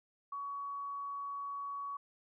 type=tone; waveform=sine; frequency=1125 Hz; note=C#6; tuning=25 cents sharp; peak=-38 dBFS; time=0.32-1.97 s; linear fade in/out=5 ms; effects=none